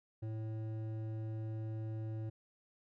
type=tone with hard clipping; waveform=triangle; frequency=110.1 Hz; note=A2; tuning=2 cents sharp; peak=-40 dBFS; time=0.22-2.3 s; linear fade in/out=10 ms; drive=14 dB; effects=none